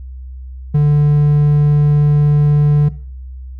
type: tone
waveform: triangle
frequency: 147.3 Hz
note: D3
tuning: 6 cents sharp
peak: -6 dBFS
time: 0.74-2.89 s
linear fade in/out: 10 ms
effects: noise-tail reverb RT60 0.5 s tail -18 dB re dry + added 64 Hz sine -27 dBFS peak until 3.59 s